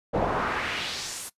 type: noise with band-pass filter sweep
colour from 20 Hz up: brown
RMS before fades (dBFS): -29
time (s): 0.13-1.3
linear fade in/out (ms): 20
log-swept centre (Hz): 550 to 11000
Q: 1.7
effects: noise-tail reverb RT60 0.1 s tail -19 dB re dry + resampled to 32000 Hz